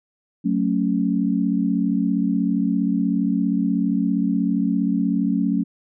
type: chord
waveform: sine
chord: F# minor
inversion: none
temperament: just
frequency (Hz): 185 / 222 / 277.5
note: F#3 / A3 / C#4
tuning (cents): 0 / +16 / +2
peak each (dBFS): -22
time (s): 0.44-5.64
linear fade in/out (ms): 20
effects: none